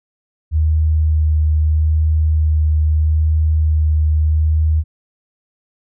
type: tone with vibrato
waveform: sine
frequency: 77.6 Hz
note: D#2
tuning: 4 cents flat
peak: -11 dBFS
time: 0.51-4.84 s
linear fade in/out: 50 ms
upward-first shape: sine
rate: 0.78 Hz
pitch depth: 13 cents each way
effects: none